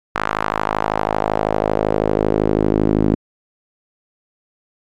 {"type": "tone with band-pass filter sweep", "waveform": "sawtooth", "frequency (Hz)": 52.7, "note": "G#1", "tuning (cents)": 26, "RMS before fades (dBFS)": -18, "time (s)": [0.15, 3.15], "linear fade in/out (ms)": 5, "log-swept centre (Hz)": [1300, 280], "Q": 1.8, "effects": ["AAC 64 kbps"]}